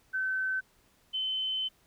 sine tone pair in turn, 1530 / 3060 Hz, G6 / G7, -42 / -42 cents, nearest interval octave, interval 1200 cents, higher second, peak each -28 / -29 dBFS, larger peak first, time 0.13-0.61 / 1.13-1.69 s, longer second, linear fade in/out 20 ms, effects pink hiss -66 dBFS RMS until 1.86 s

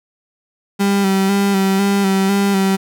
35% pulse tone with vibrato, 196 Hz, G3, in tune, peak -11 dBFS, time 0.79-2.77 s, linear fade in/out 20 ms, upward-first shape square, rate 2 Hz, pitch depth 28 cents each way, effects none

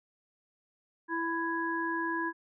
harmonic tone, 332 Hz, E4, 12 cents sharp, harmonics 1 / 3 / 5, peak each -34 / -34 / -34 dBFS, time 1.08-2.33 s, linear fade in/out 50 ms, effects none

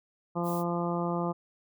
harmonic tone, 172.6 Hz, F3, 20 cents flat, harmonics 1 / 2 / 3 / 4 / 5 / 6 / 7, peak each -31 / -34 / -36 / -37 / -38 / -39 / -39 dBFS, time 0.35-1.33 s, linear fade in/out 20 ms
violet noise, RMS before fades -43 dBFS, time 0.43-0.64 s, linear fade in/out 50 ms
effects none

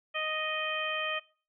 harmonic tone, 622.3 Hz, D#5, in tune, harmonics 1 / 2 / 3 / 4 / 5, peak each -37 / -37 / -37 / -35 / -37 dBFS, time 0.14-1.2 s, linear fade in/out 20 ms, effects noise-tail reverb RT60 0.4 s tail -22 dB re dry

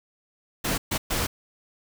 pink noise bursts at uneven times, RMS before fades -26 dBFS, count 3, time 0.64-0.78 / 0.91-0.98 / 1.1-1.27 s, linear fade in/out 10 ms, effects none

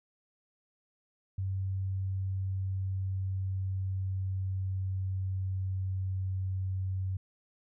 sine tone with pitch glide, 95.7 to 94.44 Hz, G2 to F#2, -41 to +36 cents, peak -30 dBFS, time 1.38-7.17 s, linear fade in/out 5 ms, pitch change -23 cents, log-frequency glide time 1.51-6.37 s, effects none

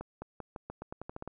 accelerating click train, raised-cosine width 1 ms, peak -26 dBFS, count 12, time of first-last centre 0.01-1.276 s, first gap 210 ms, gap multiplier 0.87, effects none

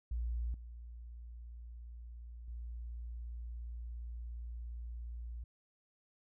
sine tone with level steps, 58.6 Hz, A#1, 10 cents sharp, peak -34 / -46 / -41 dBFS, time 0.11-5.44 s, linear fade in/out 5 ms, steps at 0.54 / 2.48 s, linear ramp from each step 2 ms, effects none

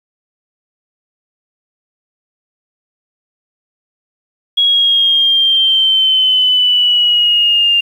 sine linear sweep, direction down, 3322 to 2794 Hz, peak -8 dBFS, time 4.57-7.81 s, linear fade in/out 10 ms, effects 7-bit

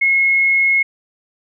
sine tone, 2169 Hz, C#7, 38 cents flat, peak -11 dBFS, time 0.01-0.83 s, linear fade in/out 10 ms, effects none

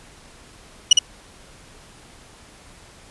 30% pulse tone with echo, 2931 Hz, F#7, 17 cents flat, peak -3 dBFS, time 0.91-0.93 s, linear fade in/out 5 ms, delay 60 ms, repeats 1, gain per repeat -3 dB, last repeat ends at 0.99 s, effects pink hiss -47 dBFS RMS until 3.1 s + resampled to 24000 Hz

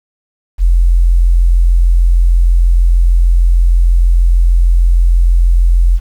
sine tone, 43.21 Hz, F1, 18 cents flat, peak -5 dBFS, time 0.58-6 s, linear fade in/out 50 ms, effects 7-bit

